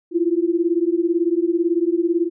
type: beating tone pair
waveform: sine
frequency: 332 / 350 Hz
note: E4 / F4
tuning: +12 / +4 cents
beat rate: 18 Hz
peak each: -19 dBFS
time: 0.11-2.3 s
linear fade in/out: 50 ms
effects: none